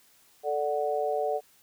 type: chord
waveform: sine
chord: D major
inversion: second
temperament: equal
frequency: 440 / 587.3 / 740 Hz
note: A4 / D5 / F#5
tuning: 0 / 0 / 0 cents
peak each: -30 dBFS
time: 0.43-1.41 s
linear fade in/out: 50 ms
effects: white hiss -61 dBFS RMS until 1.62 s